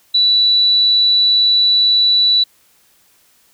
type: tone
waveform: sine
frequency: 3951 Hz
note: B7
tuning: in tune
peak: -9 dBFS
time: 0.14-2.44 s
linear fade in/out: 10 ms
effects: white hiss -54 dBFS RMS until 3.53 s